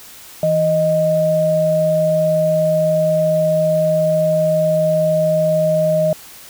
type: tone pair together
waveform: sine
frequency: 163.16 / 621 Hz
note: E3 / D#5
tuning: -17 / -3 cents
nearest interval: octave + major seventh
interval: 2314 cents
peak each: -20 / -13 dBFS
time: 0.43-6.13 s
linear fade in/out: 2 ms
effects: white hiss -39 dBFS RMS until 6.49 s